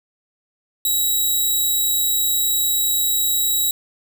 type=tone; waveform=5% pulse; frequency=3867 Hz; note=B7; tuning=37 cents flat; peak=-9 dBFS; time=0.85-3.71 s; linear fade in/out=2 ms; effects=none